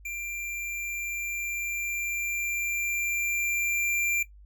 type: tone with level ramp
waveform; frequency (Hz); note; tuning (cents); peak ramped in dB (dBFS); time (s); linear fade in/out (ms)
square; 2373; D7; +17; -33 to -24; 0.05-4.23; 5
effects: noise-tail reverb RT60 0.1 s tail -17 dB re dry + added 50 Hz sine -48 dBFS peak until 4.45 s